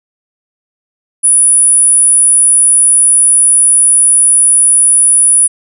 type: tone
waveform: sine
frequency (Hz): 9820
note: D#9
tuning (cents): -24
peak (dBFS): -4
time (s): 1.23-5.48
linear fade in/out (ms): 20
effects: none